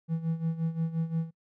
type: tone with tremolo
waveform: triangle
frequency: 163.5 Hz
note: E3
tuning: 14 cents flat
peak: -22 dBFS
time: 0.08-1.31 s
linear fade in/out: 50 ms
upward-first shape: sine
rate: 5.7 Hz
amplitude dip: 80%
effects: noise-tail reverb RT60 0.1 s tail -25 dB re dry + tanh soft clip ceiling -18 dBFS